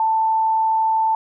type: tone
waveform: sine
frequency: 886 Hz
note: A5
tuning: 12 cents sharp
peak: -15 dBFS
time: 0-1.15 s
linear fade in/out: 2 ms
effects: none